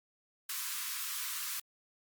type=high-pass noise; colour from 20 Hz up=white; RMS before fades=-38 dBFS; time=0.49-1.6 s; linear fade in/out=5 ms; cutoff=990 Hz; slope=96 dB/octave; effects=Opus 48 kbps